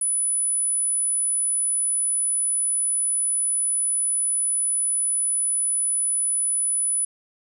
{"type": "tone", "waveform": "sine", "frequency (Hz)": 9960, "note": "D#9", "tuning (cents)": 1, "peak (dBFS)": -20, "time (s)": [0.01, 7.05], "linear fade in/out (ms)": 5, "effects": []}